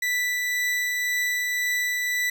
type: tone with tremolo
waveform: 40% pulse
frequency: 1975.5 Hz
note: B6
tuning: in tune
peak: -21 dBFS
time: 0.02-2.3 s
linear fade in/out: 5 ms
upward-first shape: triangle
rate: 1.9 Hz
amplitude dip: 25%
effects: 10-bit